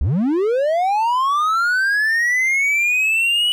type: linear sweep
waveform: triangle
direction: up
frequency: 53.6 to 2960 Hz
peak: -13 dBFS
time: 0.01-3.52 s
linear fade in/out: 0 ms
effects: none